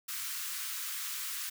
white high-pass noise, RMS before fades -38 dBFS, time 0.08-1.5 s, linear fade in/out 10 ms, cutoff 1100 Hz, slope 48 dB/octave, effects none

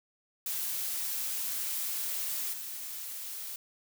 blue noise with level steps, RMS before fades -34 / -40 dBFS, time 0.46-3.56 s, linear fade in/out 2 ms, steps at 2.52 s, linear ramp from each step 20 ms, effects none

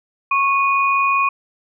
sine tone pair together, 1100 / 2475 Hz, C#6 / D#7, -14 / -10 cents, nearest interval octave + major second, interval 1404 cents, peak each -15 / -19 dBFS, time 0.31-1.29 s, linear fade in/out 5 ms, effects none

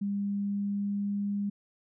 sine tone with pitch glide, 201 to 202.4 Hz, G3 to G#3, +44 to -44 cents, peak -28 dBFS, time 0.01-1.5 s, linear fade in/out 10 ms, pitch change +12 cents, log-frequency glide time 0.12-1.24 s, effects none

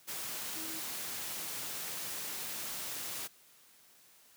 sine tone in noise, 320 Hz, D#4, 49 cents sharp, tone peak -47 dBFS, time 0.55-0.81 s, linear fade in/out 20 ms, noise white, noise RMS -40 dBFS, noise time 0.07-3.28 s, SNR -10 dB, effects white hiss -62 dBFS RMS until 4.36 s + high-pass 100 Hz 12 dB/octave

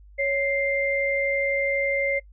sine tone pair together, 554.4 / 2096 Hz, C#5 / C7, 0 / +2 cents, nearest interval octave + major seventh, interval 2302 cents, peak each -24 dBFS, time 0.18-2.2 s, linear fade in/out 20 ms, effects noise-tail reverb RT60 0.1 s tail -23 dB re dry + added 50 Hz sine -46 dBFS peak until 2.32 s

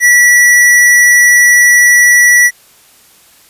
square tone, 1948 Hz, B6, 24 cents flat, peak -4 dBFS, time 0-2.51 s, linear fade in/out 50 ms, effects white hiss -44 dBFS RMS until 3.49 s + resampled to 32000 Hz

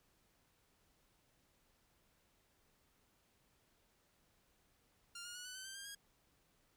10% pulse tone with pitch steps, 1396.9 / 1428.7 / 1461.3 / 1494.6 / 1528.6 / 1563.4 / 1599.1 / 1635.5 Hz, F6 / F6 / F#6 / F#6 / G6 / G6 / G6 / G#6, 0 / +39 / -22 / +17 / -44 / -5 / +34 / -27 cents, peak -39 dBFS, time 5.15-5.95 s, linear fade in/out 5 ms, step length 100 ms, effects pink hiss -75 dBFS RMS until 6.76 s

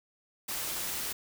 white noise, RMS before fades -35 dBFS, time 0.48-1.13 s, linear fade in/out 10 ms, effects none

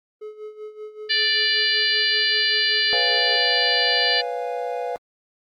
triangle tone with tremolo, 427 Hz, G#4, 48 cents sharp, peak -29 dBFS, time 0.21-3.37 s, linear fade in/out 10 ms, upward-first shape sine, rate 5.2 Hz, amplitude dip 75%
harmonic tone, 587.3 Hz, D5, in tune, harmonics 3 / 4 / 5 / 6 / 7 / 8, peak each -23 / -29 / -24 / -29 / -24 / -24 dBFS, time 1.09-4.22 s, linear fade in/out 20 ms
triangle chord, C# dominant seventh, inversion third, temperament equal with one note detuned, 493.9 / 554.4 / 698.5 / 822 Hz, B4 / C#5 / E#5 / G#5, 0 / 0 / 0 / -18 cents, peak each -26 / -31 / -27 / -31 dBFS, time 2.93-4.96 s, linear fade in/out 0 ms
effects AAC 64 kbps

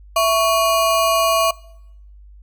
square ring-modulated tone, 888 Hz, A5, 16 cents sharp, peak -11 dBFS, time 0.16-1.51 s, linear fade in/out 5 ms, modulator 226 Hz, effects noise-tail reverb RT60 0.8 s tail -23 dB re dry + added 50 Hz sine -40 dBFS peak until 2.42 s

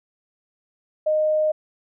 sine tone, 617 Hz, D#5, 15 cents flat, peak -17 dBFS, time 1.06-1.52 s, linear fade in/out 10 ms, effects none

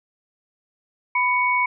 sine tone pair together, 995 / 2231 Hz, B5 / C#7, +13 / +11 cents, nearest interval octave + major second, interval 1398 cents, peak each -20 dBFS, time 1.15-1.66 s, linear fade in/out 5 ms, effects none

